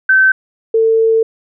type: tone pair in turn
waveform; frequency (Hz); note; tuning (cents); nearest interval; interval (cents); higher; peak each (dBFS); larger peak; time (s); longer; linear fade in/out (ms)
sine; 1540 / 448.4; G6 / A4; -31 / +33; octave + major sixth; 2136; first; -6 / -8; first; 0.09-0.32 / 0.74-1.23; second; 5
effects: none